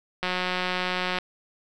click train, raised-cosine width 0.3 ms, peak -11 dBFS, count 175, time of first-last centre 0.23-1.186 s, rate 182 Hz, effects none

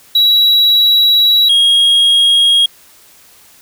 triangle tone pair in turn, 3894 / 3274 Hz, B7 / G#7, -25 / -25 cents, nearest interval minor third, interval 300 cents, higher first, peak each -5 dBFS, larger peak neither, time 0.15-1.49 / 1.49-2.66 s, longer first, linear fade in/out 5 ms, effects white hiss -44 dBFS RMS until 3.61 s

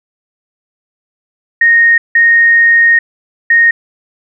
sine tone bursts at uneven times, 1857 Hz, A#6, 7 cents flat, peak -4 dBFS, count 3, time 1.61-1.98 / 2.15-2.99 / 3.5-3.71 s, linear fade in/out 5 ms, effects none

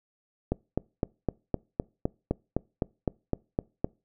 click train, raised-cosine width 2 ms, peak -12 dBFS, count 14, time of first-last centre 0.52-3.845 s, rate 3.91 Hz, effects noise-tail reverb RT60 0.3 s tail -25 dB re dry

